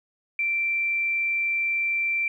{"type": "tone", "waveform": "sine", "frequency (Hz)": 2349, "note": "D7", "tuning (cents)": 0, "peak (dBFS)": -22, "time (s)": [0.39, 2.28], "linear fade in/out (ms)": 2, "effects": ["10-bit"]}